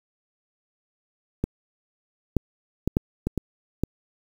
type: clicks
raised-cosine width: 3 ms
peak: -10 / -7 / -9 / -6 / -11 / -12 / -9 dBFS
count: 7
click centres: 1.44 / 2.367 / 2.876 / 2.969 / 3.27 / 3.377 / 3.836 s
effects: 7-bit